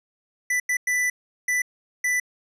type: tone bursts at uneven times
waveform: square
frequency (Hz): 1985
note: B6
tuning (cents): +8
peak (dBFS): -21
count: 5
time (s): 0.5-0.6 / 0.69-0.77 / 0.87-1.1 / 1.48-1.62 / 2.04-2.2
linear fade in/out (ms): 5
effects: low-pass 12000 Hz 12 dB/octave